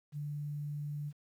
sine tone, 146.83 Hz, D3, in tune, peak -36 dBFS, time 0.12-1.13 s, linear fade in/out 50 ms, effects 11-bit

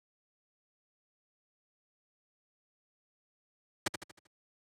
pink noise with echo, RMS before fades -29 dBFS, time 3.86-3.88 s, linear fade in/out 5 ms, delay 78 ms, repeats 5, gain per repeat -7 dB, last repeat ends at 4.27 s, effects high-pass 100 Hz 12 dB/octave + low-pass 9000 Hz 12 dB/octave

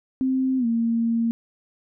sine tone with pitch glide, 261.6 to 230.4 Hz, C4 to A#3, 0 to -20 cents, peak -19 dBFS, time 0.21-1.31 s, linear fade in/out 0 ms, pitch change -220 cents, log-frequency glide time 0.58-0.66 s, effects none

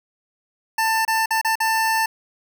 25% pulse tone with dropouts, 890 Hz, A5, 20 cents sharp, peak -14 dBFS, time 0.78-2.06 s, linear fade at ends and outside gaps 5 ms, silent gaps 1.051-1.078 / 1.259-1.306 / 1.414-1.447 / 1.555-1.602 s, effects none

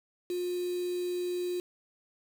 sine tone with quantisation, 356.9 Hz, F4, 38 cents sharp, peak -30 dBFS, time 0.3-1.6 s, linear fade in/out 2 ms, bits 7, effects none

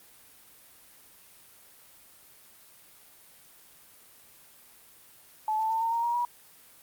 sine tone with pitch steps, 865 / 880.6 / 896.5 / 912.7 / 929.2 / 946 / 963.1 Hz, A5 / A5 / A5 / A#5 / A#5 / A#5 / B5, -30 / +1 / +32 / -37 / -6 / +25 / -44 cents, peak -25 dBFS, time 5.48-6.25 s, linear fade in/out 2 ms, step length 110 ms, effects white hiss -55 dBFS RMS until 6.82 s + Opus 32 kbps

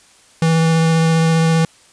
square tone with vibrato, 162.9 Hz, E3, 20 cents flat, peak -12 dBFS, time 0.42-1.65 s, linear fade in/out 2 ms, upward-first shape triangle, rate 15 Hz, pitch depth 13 cents each way, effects white hiss -49 dBFS RMS until 1.92 s + resampled to 22050 Hz

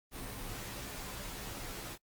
pink noise with comb filter, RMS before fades -43 dBFS, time 0.11-1.98 s, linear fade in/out 50 ms, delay 13 ms, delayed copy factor -0.75, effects noise-tail reverb RT60 0.1 s tail -23 dB re dry + Opus 32 kbps

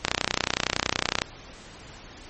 click train, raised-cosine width 0.2 ms, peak -3 dBFS, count 37, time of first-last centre 0.05-1.219 s, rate 30.8 Hz, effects pink hiss -45 dBFS RMS until 2.29 s + MP3 32 kbps

